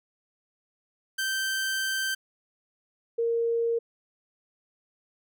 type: tone pair in turn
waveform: sawtooth / sine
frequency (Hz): 1557 / 464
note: G6 / A#4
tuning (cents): -12 / -8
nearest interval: octave + major sixth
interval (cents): 2096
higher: first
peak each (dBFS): -23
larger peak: neither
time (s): 1.18-2.15 / 3.18-3.79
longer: first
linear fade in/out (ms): 10
effects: none